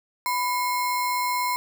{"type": "tone with sample-and-hold", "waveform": "sine", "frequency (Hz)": 992, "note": "B5", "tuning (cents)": 7, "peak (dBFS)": -22, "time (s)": [0.26, 1.56], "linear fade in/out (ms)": 0, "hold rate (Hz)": 3150, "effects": []}